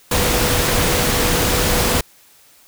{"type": "tone in noise", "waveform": "sine", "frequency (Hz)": 491, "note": "B4", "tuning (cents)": -10, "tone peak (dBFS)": -25, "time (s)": [0.11, 2.01], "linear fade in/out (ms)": 5, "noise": "pink", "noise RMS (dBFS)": -17, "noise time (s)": [0.11, 2.01], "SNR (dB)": -11, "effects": ["white hiss -50 dBFS RMS until 2.67 s"]}